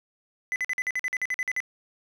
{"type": "tone bursts", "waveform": "triangle", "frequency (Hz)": 2012, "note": "B6", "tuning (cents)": 32, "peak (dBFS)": -23, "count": 13, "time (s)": [0.52, 1.603], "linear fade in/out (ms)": 0, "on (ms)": 39, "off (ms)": 48, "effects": []}